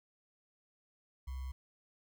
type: tone with sample-and-hold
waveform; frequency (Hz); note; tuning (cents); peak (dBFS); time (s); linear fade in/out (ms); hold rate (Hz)
sine; 65.41; C2; 0; -38; 1.27-1.52; 10; 1050
effects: none